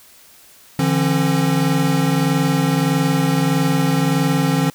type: tone cluster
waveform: square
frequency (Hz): 147.9 / 169.5 / 269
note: D3 / E3 / C4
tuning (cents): +13 / +49 / +48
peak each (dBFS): -20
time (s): 0.79-4.7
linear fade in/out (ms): 2
effects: white hiss -47 dBFS RMS until 4.74 s